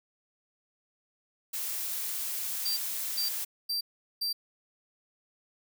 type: noise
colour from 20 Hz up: blue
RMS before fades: -34 dBFS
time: 1.53-3.45 s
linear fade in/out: 10 ms
type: tone bursts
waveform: 45% pulse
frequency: 4699 Hz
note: D8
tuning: in tune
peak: -28 dBFS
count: 4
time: 2.65-4.33 s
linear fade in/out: 10 ms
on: 120 ms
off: 400 ms
effects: none